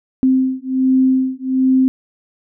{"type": "beating tone pair", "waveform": "sine", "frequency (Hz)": [260.2, 261.5], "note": ["C4", "C4"], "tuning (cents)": [-9, -1], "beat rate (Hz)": 1.3, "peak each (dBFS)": -15, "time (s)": [0.23, 1.88], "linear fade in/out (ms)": 0, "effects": []}